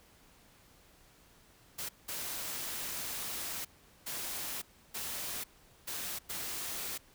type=noise bursts at uneven times; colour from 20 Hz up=white; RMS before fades=-39 dBFS; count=6; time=1.78-1.89 / 2.08-3.65 / 4.06-4.62 / 4.94-5.44 / 5.87-6.19 / 6.29-6.98 s; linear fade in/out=10 ms; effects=pink hiss -62 dBFS RMS until 7.14 s